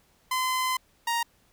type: tone pair in turn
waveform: sawtooth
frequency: 1026 / 935 Hz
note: C6 / A#5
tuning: -34 / +5 cents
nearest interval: major second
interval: 161 cents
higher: first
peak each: -21 dBFS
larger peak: neither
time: 0.31-0.77 / 1.07-1.23 s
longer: first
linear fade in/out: 5 ms
effects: pink hiss -64 dBFS RMS until 1.52 s